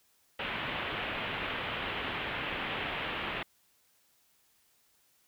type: low-pass noise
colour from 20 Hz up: white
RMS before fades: -36 dBFS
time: 0.39-3.43 s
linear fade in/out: 5 ms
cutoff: 3200 Hz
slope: 48 dB/octave
effects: white hiss -69 dBFS RMS until 5.27 s